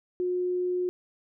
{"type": "tone", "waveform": "sine", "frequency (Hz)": 360.7, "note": "F#4", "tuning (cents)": -44, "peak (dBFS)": -25, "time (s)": [0.2, 0.89], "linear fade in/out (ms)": 0, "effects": []}